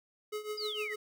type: tone with tremolo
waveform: square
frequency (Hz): 424.1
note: G#4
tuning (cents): +36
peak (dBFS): -34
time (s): 0.32-0.96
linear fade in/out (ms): 10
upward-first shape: triangle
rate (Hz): 6.6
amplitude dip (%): 85
type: exponential sweep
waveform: sine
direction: down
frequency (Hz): 5080 to 1845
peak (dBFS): -36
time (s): 0.57-0.94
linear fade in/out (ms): 10
effects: none